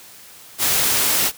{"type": "noise", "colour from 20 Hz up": "white", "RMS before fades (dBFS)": -18, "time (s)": [0.58, 1.32], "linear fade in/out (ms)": 50, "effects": ["white hiss -43 dBFS RMS until 1.37 s", "high-pass 60 Hz 12 dB/octave"]}